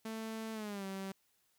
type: tone with pitch glide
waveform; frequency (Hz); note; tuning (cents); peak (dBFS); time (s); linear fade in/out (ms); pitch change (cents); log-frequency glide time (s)
sawtooth; 221.9 to 193.18; A3 to G3; +15 to -25; -36; 0.05-1.12; 5; -240; 0.53-0.85
effects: white hiss -75 dBFS RMS until 1.58 s